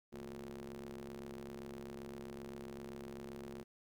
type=ring-modulated tone; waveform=sawtooth; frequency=67.7 Hz; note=C#2; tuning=40 cents flat; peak=-39 dBFS; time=0.12-3.64 s; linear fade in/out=20 ms; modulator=292 Hz; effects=13-bit